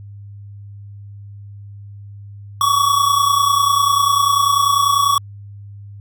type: tone pair together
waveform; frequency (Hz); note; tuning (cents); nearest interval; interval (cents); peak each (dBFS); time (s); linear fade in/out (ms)
square; 1118.9 / 1149; C#6 / D6; +16 / -38; unison; 46; -15 / -18; 2.61-5.18; 2
effects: added 101 Hz sine -33 dBFS peak until 6 s